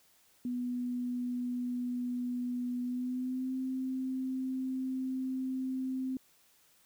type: tone with pitch glide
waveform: sine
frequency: 246.2 to 260.4 Hz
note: B3 to C4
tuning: -5 to -8 cents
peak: -32 dBFS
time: 0.45-6.17 s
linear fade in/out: 2 ms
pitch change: +97 cents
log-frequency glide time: 2.82-3.54 s
effects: white hiss -66 dBFS RMS until 6.85 s